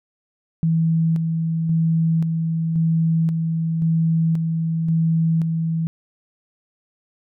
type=tone with tremolo; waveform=sine; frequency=163.1 Hz; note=E3; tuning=18 cents flat; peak=-15 dBFS; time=0.63-5.87 s; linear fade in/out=0 ms; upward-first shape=square; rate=0.94 Hz; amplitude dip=35%; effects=none